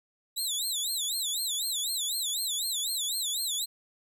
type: tone with vibrato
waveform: 20% pulse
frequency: 3771 Hz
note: A#7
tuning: 19 cents sharp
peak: -23 dBFS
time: 0.36-3.66 s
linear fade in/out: 20 ms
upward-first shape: sine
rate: 4 Hz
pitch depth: 200 cents each way
effects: none